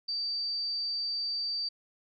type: tone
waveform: sine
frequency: 4639 Hz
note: D8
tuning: 22 cents flat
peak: -30 dBFS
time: 0.08-1.69 s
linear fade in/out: 10 ms
effects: none